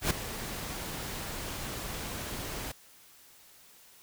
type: noise with ADSR envelope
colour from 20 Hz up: pink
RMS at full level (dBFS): -26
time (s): 0.01-2.72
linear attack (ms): 95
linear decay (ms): 6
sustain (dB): -12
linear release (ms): 7
effects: white hiss -57 dBFS RMS until 4.02 s